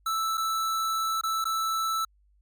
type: tone with dropouts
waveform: square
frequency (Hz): 1318.5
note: E6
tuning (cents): 0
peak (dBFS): -26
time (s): 0.06-2.05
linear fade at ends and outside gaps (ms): 5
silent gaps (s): 0.373-0.377 / 1.212-1.235 / 1.443-1.453
effects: added 50 Hz sine -60 dBFS peak until 2.41 s + MP3 96 kbps